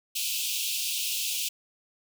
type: high-pass noise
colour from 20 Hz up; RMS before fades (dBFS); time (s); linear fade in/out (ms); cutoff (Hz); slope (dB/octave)
pink; -30; 0.15-1.49; 10; 2500; 96
effects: none